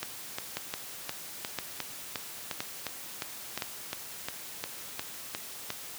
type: two click trains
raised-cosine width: 0.2 ms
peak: -15 / -14 dBFS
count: 17 / 4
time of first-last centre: 0.03-5.704 / 0.57-3.622 s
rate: 2.82 / 0.983 Hz
effects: white hiss -43 dBFS RMS until 5.98 s + high-pass 80 Hz 12 dB/octave